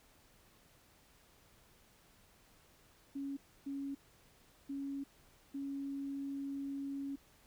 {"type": "tone bursts at uneven times", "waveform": "sine", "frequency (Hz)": 277.2, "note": "C#4", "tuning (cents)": 0, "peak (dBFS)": -38, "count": 4, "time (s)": [[3.15, 3.37], [3.66, 3.95], [4.69, 5.04], [5.54, 7.16]], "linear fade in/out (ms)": 10, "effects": ["pink hiss -66 dBFS RMS until 7.46 s"]}